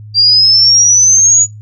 sine exponential sweep, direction up, 4706 to 6880 Hz, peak -4 dBFS, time 0.14-1.47 s, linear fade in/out 50 ms, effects noise-tail reverb RT60 0.2 s tail -24 dB re dry + added 106 Hz sine -28 dBFS peak until 1.61 s

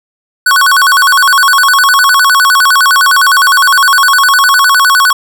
square tone with vibrato, 1281 Hz, E6, 50 cents flat, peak -5 dBFS, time 0.46-5.13 s, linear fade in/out 5 ms, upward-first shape square, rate 9.8 Hz, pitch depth 260 cents each way, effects none

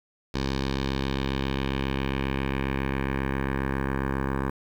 10% pulse tone with low-pass filter sweep, 67.4 Hz, C#2, 48 cents flat, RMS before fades -28 dBFS, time 0.34-4.5 s, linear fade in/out 5 ms, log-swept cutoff 4700 to 1400 Hz, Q 2, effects 8-bit

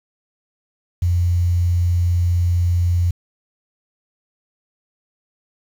sine tone with quantisation, 87.6 Hz, F2, 6 cents sharp, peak -14 dBFS, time 1.02-3.11 s, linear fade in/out 5 ms, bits 7, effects none

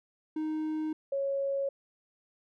triangle / sine tone pair in turn, 311.1 / 551.8 Hz, D#4 / C#5, 0 / -8 cents, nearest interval minor seventh, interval 992 cents, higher second, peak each -28 dBFS, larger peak neither, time 0.36-0.93 / 1.12-1.69 s, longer neither, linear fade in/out 5 ms, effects none

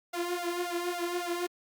sawtooth tone with flanger, 350 Hz, F4, 4 cents sharp, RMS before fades -33 dBFS, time 0.13-1.47 s, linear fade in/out 10 ms, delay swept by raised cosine 1.4 to 3.9 ms, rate 3.6 Hz, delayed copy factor +0.8, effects Opus 48 kbps

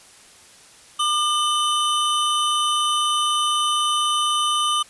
square tone pair together, 1200 / 3024 Hz, D6 / F#7, +37 / +37 cents, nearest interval octave + major third, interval 1600 cents, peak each -21 / -23 dBFS, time 0.99-4.83 s, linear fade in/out 10 ms, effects white hiss -48 dBFS RMS until 4.89 s + resampled to 24000 Hz

